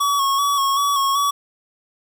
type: tone with vibrato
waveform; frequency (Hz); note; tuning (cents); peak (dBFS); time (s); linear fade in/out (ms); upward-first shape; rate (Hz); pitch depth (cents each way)
square; 1116; C#6; +11; -17; 0-1.31; 10; square; 2.6; 31
effects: 8-bit

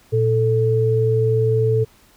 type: tone pair together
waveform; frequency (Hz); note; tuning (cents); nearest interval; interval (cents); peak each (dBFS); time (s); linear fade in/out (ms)
sine; 116.54 / 440; A#2 / A4; 0 / 0; octave + major seventh; 2300; -17; 0.12-1.85; 20
effects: pink hiss -53 dBFS RMS until 2.16 s

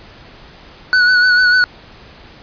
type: tone with vibrato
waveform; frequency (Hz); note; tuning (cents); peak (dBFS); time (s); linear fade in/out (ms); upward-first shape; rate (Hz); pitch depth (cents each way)
square; 1480; F#6; 0; -9; 0.93-1.64; 0; sine; 6.7; 31
effects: pink hiss -40 dBFS RMS until 2.42 s + resampled to 11025 Hz

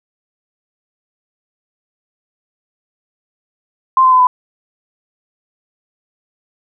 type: tone with pitch steps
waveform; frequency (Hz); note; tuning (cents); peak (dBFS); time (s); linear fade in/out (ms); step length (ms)
sine; 1046.5 / 1031.5 / 1016.7 / 1002.1; C6 / C6 / B5 / B5; 0 / -25 / +50 / +25; -6; 3.97-4.27; 2; 75
effects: none

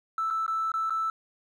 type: tone with dropouts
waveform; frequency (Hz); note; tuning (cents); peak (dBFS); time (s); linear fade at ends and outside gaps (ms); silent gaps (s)
triangle; 1318.5; E6; 0; -22; 0.18-1.1; 2; 0.303-0.308 / 0.464-0.479 / 0.718-0.739 / 0.897-0.905
effects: tanh soft clip ceiling -23 dBFS

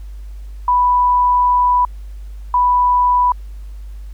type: tone bursts at uneven times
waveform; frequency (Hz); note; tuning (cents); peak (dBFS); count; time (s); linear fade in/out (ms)
sine; 988; B5; 0; -10; 2; 0.68-1.85 / 2.54-3.32; 2
effects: added 50 Hz sine -28 dBFS peak until 4.13 s + pink hiss -54 dBFS RMS until 4.13 s

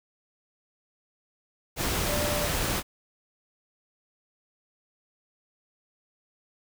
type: tone in noise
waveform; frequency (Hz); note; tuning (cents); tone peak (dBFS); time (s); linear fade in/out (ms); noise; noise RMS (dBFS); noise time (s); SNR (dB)
sine; 590; D5; +8; -30; 2.05-2.49; 50; pink; -28; 1.76-2.83; -5
effects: none

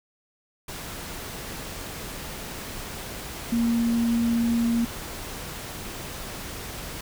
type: tone in noise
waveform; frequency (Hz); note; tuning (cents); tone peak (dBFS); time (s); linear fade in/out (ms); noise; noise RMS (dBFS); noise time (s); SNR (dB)
sine; 233.1; A#3; 0; -20; 3.52-4.85; 5; pink; -36; 0.68-7.01; +13
effects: none

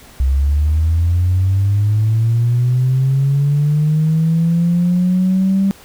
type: linear sweep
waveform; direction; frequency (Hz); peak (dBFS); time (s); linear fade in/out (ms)
sine; up; 64.5 to 196.6; -10; 0.2-5.71; 0
effects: tanh soft clip ceiling -7 dBFS + pink hiss -42 dBFS RMS until 5.84 s

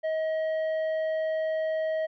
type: tone with tanh clipping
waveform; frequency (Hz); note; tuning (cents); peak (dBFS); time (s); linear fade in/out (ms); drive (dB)
triangle; 634; D#5; +32; -27; 0.03-2.07; 20; 11
effects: none

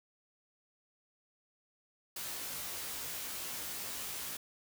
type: noise with comb filter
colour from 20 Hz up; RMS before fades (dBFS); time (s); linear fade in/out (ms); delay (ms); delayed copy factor
white; -41; 2.16-4.37; 5; 17; +0.95
effects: none

